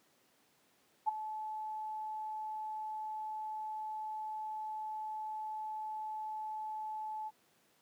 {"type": "tone with ADSR envelope", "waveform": "sine", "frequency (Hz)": 864, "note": "A5", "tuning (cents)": -32, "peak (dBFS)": -25, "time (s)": [1.06, 7.31], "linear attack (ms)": 25, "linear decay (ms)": 12, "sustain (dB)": -13, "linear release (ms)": 38, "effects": ["pink hiss -70 dBFS RMS until 7.81 s", "high-pass 200 Hz 12 dB/octave"]}